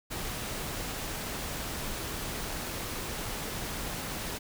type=noise; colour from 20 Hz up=pink; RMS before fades=-36 dBFS; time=0.1-4.39 s; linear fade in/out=20 ms; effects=none